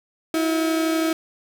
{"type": "tone pair together", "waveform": "35% pulse", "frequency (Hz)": [322.2, 354.4], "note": ["E4", "F4"], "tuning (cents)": [-39, 25], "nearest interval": "major second", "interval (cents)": 164, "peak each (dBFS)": [-18, -28], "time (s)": [0.34, 1.13], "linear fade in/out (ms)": 2, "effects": []}